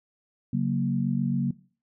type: chord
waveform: sine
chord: F# major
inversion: second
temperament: equal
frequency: 138.59 / 185 / 233.1 Hz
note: C#3 / F#3 / A#3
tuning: 0 / 0 / 0 cents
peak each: -27 dBFS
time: 0.53-1.51 s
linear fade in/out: 5 ms
effects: noise-tail reverb RT60 0.4 s tail -19 dB re dry